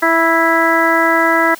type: harmonic tone with a mistuned harmonic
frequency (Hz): 330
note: E4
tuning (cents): +2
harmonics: 1 / 2 / 3 / 4 / 5 / 6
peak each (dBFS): -17 / -17 / -17 / -17 / -17 / -17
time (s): 0.02-1.55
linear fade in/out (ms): 10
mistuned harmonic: 3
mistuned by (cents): -17
effects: white hiss -37 dBFS RMS until 1.59 s + high-pass 200 Hz 12 dB/octave

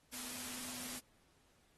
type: tone in noise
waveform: sine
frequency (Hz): 249.7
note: B3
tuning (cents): +19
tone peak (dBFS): -54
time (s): 0.12-1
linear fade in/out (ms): 20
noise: white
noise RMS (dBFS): -45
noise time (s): 0.12-1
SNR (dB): -12
effects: pink hiss -72 dBFS RMS until 1.77 s + AAC 32 kbps

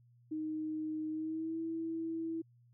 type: tone with pitch glide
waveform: sine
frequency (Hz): 311.1 to 326.9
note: D#4 to E4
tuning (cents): 0 to -14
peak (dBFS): -35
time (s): 0.31-2.42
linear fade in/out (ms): 10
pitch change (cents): +86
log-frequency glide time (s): 1.1-1.59
effects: added 120 Hz sine -62 dBFS peak until 2.73 s

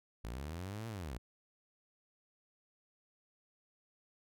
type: linear two-way sweep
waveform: sawtooth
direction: up then down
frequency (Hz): 51.9 to 116.8 to 51.9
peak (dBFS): -37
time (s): 0.24-1.18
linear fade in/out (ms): 5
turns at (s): 0.88
effects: none

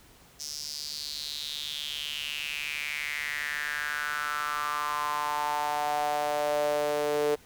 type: tone with high-pass filter sweep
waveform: sawtooth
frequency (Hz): 148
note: D3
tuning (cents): +14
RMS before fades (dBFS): -31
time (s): 0.39-7.36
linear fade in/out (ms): 20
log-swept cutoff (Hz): 5600 to 450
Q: 5.6
effects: pink hiss -56 dBFS RMS until 7.45 s

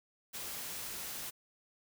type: noise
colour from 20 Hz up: white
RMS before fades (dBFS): -42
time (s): 0.33-1.31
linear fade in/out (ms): 20
effects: none

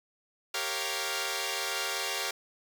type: chord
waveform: 5% pulse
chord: G half-diminished seventh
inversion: none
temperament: equal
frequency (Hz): 392 / 466.2 / 554.4 / 698.5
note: G4 / Bb4 / Db5 / F5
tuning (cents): 0 / 0 / 0 / 0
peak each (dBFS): -25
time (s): 0.54-2.31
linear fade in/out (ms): 5
effects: 9-bit

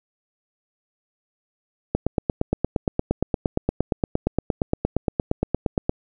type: click train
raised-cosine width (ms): 2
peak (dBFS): -6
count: 35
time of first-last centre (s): 1.95-5.894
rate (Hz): 8.62
effects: none

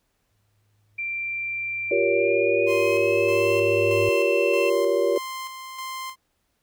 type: tone with exponential growth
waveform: sine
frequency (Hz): 103.83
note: G#2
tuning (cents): 0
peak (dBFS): -27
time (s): 0.31-4.09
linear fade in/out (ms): 0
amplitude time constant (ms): 820
type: tone with pitch glide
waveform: sine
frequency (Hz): 2360 to 2680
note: D7 to E7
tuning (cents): +8 to +28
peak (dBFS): -26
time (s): 0.98-4.7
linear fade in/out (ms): 10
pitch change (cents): +220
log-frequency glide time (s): 2.1-3.56
type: chord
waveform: sine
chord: G half-diminished seventh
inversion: third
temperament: just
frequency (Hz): 352.8 / 392 / 470.4 / 564.5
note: F4 / G4 / Bb4 / Db5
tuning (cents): +18 / 0 / +16 / +31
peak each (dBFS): -26 / -24 / -24 / -23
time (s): 1.91-5.18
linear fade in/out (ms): 5
type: tone with tremolo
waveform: sawtooth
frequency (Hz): 1046.5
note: C6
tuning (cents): 0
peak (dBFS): -27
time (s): 2.66-6.16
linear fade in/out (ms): 50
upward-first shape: square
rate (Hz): 1.6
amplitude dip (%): 45
effects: pink hiss -72 dBFS RMS until 6.62 s

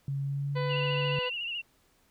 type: tone with pitch glide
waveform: sine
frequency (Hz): 138.59 to 142.9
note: C#3 to D3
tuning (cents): 0 to -47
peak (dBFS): -29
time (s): 0.08-1.19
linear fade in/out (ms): 2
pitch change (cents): +53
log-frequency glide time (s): 0.22-0.65
type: harmonic tone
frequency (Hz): 499.4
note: B4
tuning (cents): +19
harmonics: 1 / 2 / 3 / 4 / 5 / 6 / 7 / 8 / 9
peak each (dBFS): -32 / -37 / -45 / -41 / -49 / -48 / -51 / -52 / -49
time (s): 0.55-1.3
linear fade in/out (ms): 20
type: tone with vibrato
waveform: sine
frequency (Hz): 2800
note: F7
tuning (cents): +4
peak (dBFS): -32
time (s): 0.69-1.62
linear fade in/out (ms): 20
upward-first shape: sine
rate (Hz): 14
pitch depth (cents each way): 65
effects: pink hiss -67 dBFS RMS until 2.1 s

